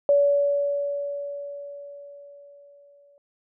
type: tone with exponential decay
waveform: sine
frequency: 570 Hz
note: C#5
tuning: 48 cents sharp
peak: -14 dBFS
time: 0.09-3.18 s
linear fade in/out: 1 ms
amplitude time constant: 670 ms
effects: none